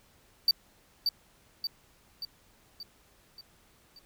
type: tone with echo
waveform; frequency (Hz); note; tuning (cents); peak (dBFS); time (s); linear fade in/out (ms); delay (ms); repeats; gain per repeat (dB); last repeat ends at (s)
triangle; 4622; D8; -28; -18; 0.48-0.51; 2; 580; 6; -5; 3.99
effects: pink hiss -63 dBFS RMS until 4.05 s